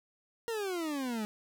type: exponential sweep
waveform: 40% pulse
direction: down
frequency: 472.7 to 207.7 Hz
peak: -32 dBFS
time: 0.48-1.25 s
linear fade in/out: 0 ms
effects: none